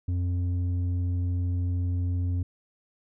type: tone with low-pass filter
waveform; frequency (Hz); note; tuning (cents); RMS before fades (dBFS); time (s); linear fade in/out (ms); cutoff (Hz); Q
square; 88.7; F2; +27; -27; 0.08-2.43; 5; 180; 6.6
effects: none